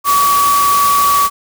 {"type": "tone in noise", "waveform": "sine", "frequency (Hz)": 1138, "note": "C#6", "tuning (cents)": 45, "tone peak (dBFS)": -9, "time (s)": [0.04, 1.3], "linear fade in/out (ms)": 50, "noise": "white", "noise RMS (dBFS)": -19, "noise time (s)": [0.04, 1.3], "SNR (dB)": 7, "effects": []}